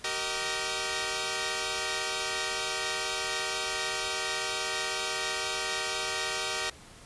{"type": "chord", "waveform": "5% pulse", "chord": "Eb major", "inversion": "first", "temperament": "equal with one note detuned", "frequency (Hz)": [384.2, 466.2, 622.3], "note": ["G4", "Bb4", "Eb5"], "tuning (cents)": [-35, 0, 0], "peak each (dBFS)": -23, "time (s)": [0.04, 6.7], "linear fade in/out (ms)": 5, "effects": ["pink hiss -51 dBFS RMS until 7.05 s", "resampled to 24000 Hz"]}